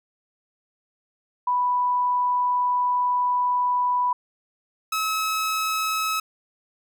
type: tone pair in turn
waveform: sine / sawtooth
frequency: 987.8 / 1289 Hz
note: B5 / E6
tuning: 0 / -39 cents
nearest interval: perfect fourth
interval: 461 cents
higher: second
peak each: -19 dBFS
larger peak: neither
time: 1.47-4.13 / 4.92-6.2 s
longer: first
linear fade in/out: 5 ms
effects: none